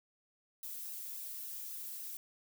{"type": "noise with flanger", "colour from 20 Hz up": "violet", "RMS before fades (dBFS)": -44, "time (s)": [0.63, 2.17], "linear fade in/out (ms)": 2, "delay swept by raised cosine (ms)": [0.88, 3.08], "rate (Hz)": 3.6, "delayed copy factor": -0.8, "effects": []}